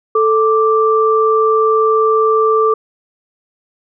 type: tone pair together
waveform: sine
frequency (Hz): 440 / 1174.7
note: A4 / D6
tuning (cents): 0 / 0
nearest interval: octave + perfect fourth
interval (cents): 1700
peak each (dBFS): -11 / -13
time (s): 0.15-2.74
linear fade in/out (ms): 5
effects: none